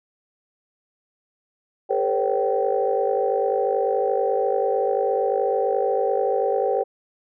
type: tone cluster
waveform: sine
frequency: 401.5 / 455.4 / 507 / 556 / 773 Hz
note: G4 / A#4 / B4 / C#5 / G5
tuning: +41 / -40 / +45 / +5 / -24 cents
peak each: -25 dBFS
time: 1.89-6.84 s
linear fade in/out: 20 ms
effects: tanh soft clip ceiling -8 dBFS